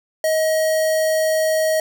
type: tone with notch filter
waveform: square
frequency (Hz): 632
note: D#5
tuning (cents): +27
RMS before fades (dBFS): -18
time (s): 0.24-1.8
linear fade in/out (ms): 2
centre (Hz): 2800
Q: 1.4
effects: none